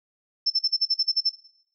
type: tone bursts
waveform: sine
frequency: 5320 Hz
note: E8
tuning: 15 cents sharp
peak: -18 dBFS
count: 10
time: 0.46-1.296 s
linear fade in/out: 10 ms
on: 44 ms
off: 44 ms
effects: noise-tail reverb RT60 0.7 s tail -17 dB re dry